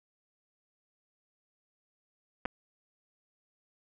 clicks, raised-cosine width 0.5 ms, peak -18 / -18 dBFS, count 2, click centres 2.454 / 2.458 s, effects none

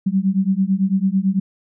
sine beating tone pair, 187.8 / 196.8 Hz, F#3 / G3, +26 / +7 cents, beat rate 9 Hz, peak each -18 dBFS, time 0.06-1.4 s, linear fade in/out 10 ms, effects none

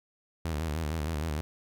sawtooth tone with vibrato, 78 Hz, D#2, 5 cents sharp, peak -26 dBFS, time 0.45-1.41 s, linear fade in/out 0 ms, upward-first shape square, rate 6.5 Hz, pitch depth 87 cents each way, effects none

